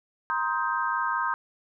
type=chord; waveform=sine; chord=C minor seventh; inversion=third; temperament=just; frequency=941.9 / 1046.5 / 1255.8 / 1569.8 Hz; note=Bb5 / C6 / Eb6 / G6; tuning=+18 / 0 / +16 / +2 cents; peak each=-30 dBFS; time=0.3-1.34 s; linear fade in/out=0 ms; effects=none